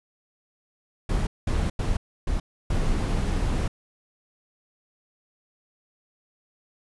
brown noise bursts at uneven times, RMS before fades -24 dBFS, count 5, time 1.09-1.27 / 1.47-1.7 / 1.79-1.97 / 2.27-2.4 / 2.7-3.68 s, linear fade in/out 5 ms, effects resampled to 24000 Hz

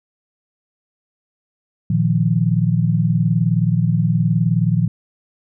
sine chord, Bb suspended fourth, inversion none, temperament equal, 116.54 / 155.56 / 174.61 Hz, Bb2 / Eb3 / F3, 0 / 0 / 0 cents, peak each -18 dBFS, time 1.9-4.88 s, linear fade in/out 5 ms, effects none

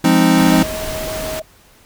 square chord, F minor seventh, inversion none, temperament equal, 174.61 / 207.7 / 261.6 / 311.1 Hz, F3 / Ab3 / C4 / Eb4, 0 / 0 / 0 / 0 cents, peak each -16 / -18 / -15 / -16 dBFS, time 0.04-0.63 s, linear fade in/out 5 ms
pink noise, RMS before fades -26 dBFS, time 0.37-1.4 s, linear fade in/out 10 ms
sine tone with pitch glide, 628 to 632 Hz, D#5 to D#5, +16 to +27 cents, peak -24 dBFS, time 0.52-1.42 s, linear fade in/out 5 ms, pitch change +11 cents, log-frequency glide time 0.67-0.78 s
effects pink hiss -49 dBFS RMS until 1.85 s

